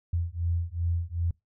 sine beating tone pair, 84 / 86.6 Hz, E2 / F2, +33 / -14 cents, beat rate 2.6 Hz, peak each -29 / -29 dBFS, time 0.13-1.31 s, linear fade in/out 5 ms, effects noise-tail reverb RT60 0.2 s tail -25 dB re dry

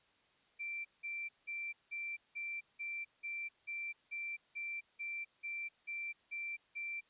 sine tone bursts, 2349 Hz, D7, in tune, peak -39 dBFS, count 15, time 0.59-7.01 s, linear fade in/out 20 ms, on 260 ms, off 180 ms, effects white hiss -71 dBFS RMS until 7.09 s + resampled to 8000 Hz

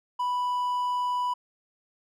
triangle tone, 987.8 Hz, B5, in tune, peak -23 dBFS, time 0.19-1.34 s, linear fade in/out 10 ms, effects none

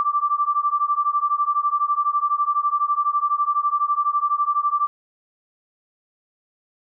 sine beating tone pair, 1166 / 1178 Hz, D6 / D6, -13 / +5 cents, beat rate 12 Hz, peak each -21 dBFS, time 0-4.87 s, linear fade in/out 0 ms, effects none

